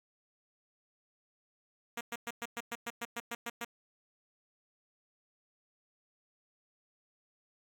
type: tone bursts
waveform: 5% pulse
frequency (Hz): 235.5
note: A#3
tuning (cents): +18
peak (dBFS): -25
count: 12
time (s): 1.97-3.648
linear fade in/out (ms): 5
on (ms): 39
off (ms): 110
effects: none